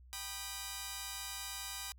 5% pulse chord, G augmented, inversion none, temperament just, 784 / 980 / 1225 Hz, G5 / B5 / D#6, 0 / -14 / -27 cents, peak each -35 / -34 / -35 dBFS, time 0.13-1.92 s, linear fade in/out 0 ms, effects added 62 Hz sine -55 dBFS peak until 1.98 s

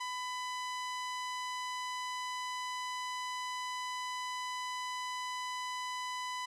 sawtooth tone with low-pass filter, 1000 Hz, B5, 21 cents sharp, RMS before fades -39 dBFS, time 0-6.46 s, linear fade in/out 10 ms, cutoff 7500 Hz, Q 0.83, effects none

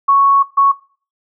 sine tone bursts at uneven times, 1108.7 Hz, C#6, in tune, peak -7 dBFS, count 2, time 0.08-0.43 / 0.57-0.72 s, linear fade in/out 10 ms, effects noise-tail reverb RT60 0.4 s tail -19 dB re dry

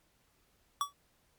square tone with exponential decay, 1140 Hz, C#6, 48 cents sharp, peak -26 dBFS, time 0.81-0.93 s, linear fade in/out 1 ms, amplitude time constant 24 ms, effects pink hiss -71 dBFS RMS until 1.38 s + MP3 96 kbps

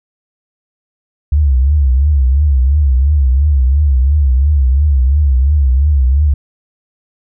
sine tone with vibrato, 69 Hz, C#2, 7 cents flat, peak -7 dBFS, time 1.32-6.34 s, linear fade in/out 5 ms, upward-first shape triangle, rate 2.9 Hz, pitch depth 190 cents each way, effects none

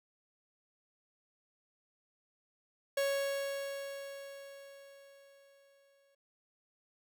45% pulse tone with exponential decay, 554.4 Hz, C#5, in tune, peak -29 dBFS, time 2.97-6.15 s, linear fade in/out 5 ms, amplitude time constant 690 ms, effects none

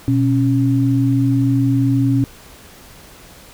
sine tone pair together, 122.41 / 274.8 Hz, B2 / C#4, -15 / -15 cents, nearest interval octave + major second, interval 1400 cents, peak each -15 dBFS, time 0.08-2.24 s, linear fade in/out 0 ms, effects pink hiss -42 dBFS RMS until 3.53 s

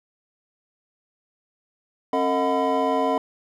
triangle tone cluster, 269.9 / 451.7 / 631 / 727 / 1005 Hz, C#4 / A4 / D#5 / F#5 / B5, -46 / +45 / +24 / -31 / +30 cents, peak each -24 dBFS, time 2.13-3.18 s, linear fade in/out 2 ms, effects none

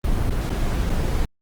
brown noise with dropouts, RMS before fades -21 dBFS, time 0.04-1.25 s, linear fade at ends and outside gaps 2 ms, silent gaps 0.297-0.306 / 0.495-0.502 / 0.896-0.9 s, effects Opus 24 kbps

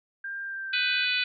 sine tone with pitch glide, 1594 to 1564.8 Hz, G6 to G6, +28 to -4 cents, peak -32 dBFS, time 0.24-1.05 s, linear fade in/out 5 ms, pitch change -32 cents, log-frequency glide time 0.42-0.71 s
harmonic tone, 496.8 Hz, B4, 10 cents sharp, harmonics 3 / 4 / 5 / 6 / 7 / 8 / 9, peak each -31 / -37 / -27 / -33 / -33 / -33 / -38 dBFS, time 0.73-1.24 s, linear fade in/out 5 ms
effects none

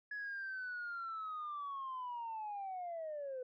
sine linear sweep, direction down, 1694 to 497.2 Hz, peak -39 dBFS, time 0.11-3.43 s, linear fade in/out 5 ms, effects tanh soft clip ceiling -37 dBFS

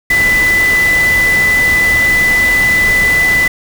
sine tone in noise, 1997 Hz, B6, 19 cents sharp, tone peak -8 dBFS, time 0.1-3.48 s, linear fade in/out 5 ms, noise pink, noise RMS -20 dBFS, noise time 0.1-3.48 s, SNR +9 dB, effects none

